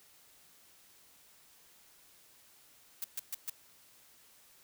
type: noise bursts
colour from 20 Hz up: blue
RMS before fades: -37 dBFS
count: 4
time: 3.02-3.498 s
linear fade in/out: 2 ms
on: 22 ms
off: 130 ms
effects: white hiss -62 dBFS RMS until 4.63 s